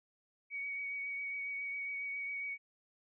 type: tone with vibrato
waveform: sine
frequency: 2249 Hz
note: C#7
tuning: 24 cents sharp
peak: -37 dBFS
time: 0.5-2.58 s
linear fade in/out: 50 ms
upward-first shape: triangle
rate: 7.3 Hz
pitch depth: 22 cents each way
effects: none